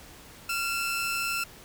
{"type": "tone pair together", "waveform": "sawtooth", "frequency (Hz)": [1380.1, 2628], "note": ["F6", "E7"], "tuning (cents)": [-21, -6], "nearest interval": "major seventh", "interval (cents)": 1115, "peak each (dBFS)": -27, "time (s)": [0.49, 1.44], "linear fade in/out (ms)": 5, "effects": ["pink hiss -49 dBFS RMS until 1.64 s"]}